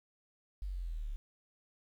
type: exponential sweep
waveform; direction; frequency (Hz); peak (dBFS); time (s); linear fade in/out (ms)
sine; down; 49.61 to 34.71; -36; 0.62-1.16; 0
effects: 11-bit